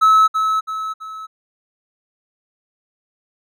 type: tone with echo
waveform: triangle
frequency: 1296 Hz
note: E6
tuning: 30 cents flat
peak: -6 dBFS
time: 0.01-0.28 s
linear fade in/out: 20 ms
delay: 330 ms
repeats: 3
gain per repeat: -7 dB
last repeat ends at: 1.27 s
effects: tanh soft clip ceiling -2 dBFS